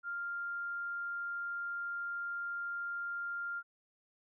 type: tone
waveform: sine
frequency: 1396.9 Hz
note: F6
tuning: in tune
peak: -36 dBFS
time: 0.03-3.63 s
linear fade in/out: 50 ms
effects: none